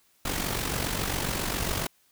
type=noise with amplitude modulation; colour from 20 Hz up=pink; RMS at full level=-27 dBFS; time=0.25-1.87 s; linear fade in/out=5 ms; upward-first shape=sine; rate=47.3 Hz; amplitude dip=60%; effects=white hiss -65 dBFS RMS until 2.11 s